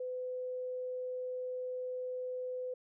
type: tone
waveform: sine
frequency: 505 Hz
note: B4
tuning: 39 cents sharp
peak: -36 dBFS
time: 0-2.74 s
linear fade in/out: 5 ms
effects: none